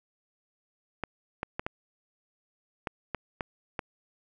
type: clicks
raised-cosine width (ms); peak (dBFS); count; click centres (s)
0.5; -16; 8; 1.037 / 1.431 / 1.595 / 1.665 / 2.872 / 3.147 / 3.408 / 3.792
effects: none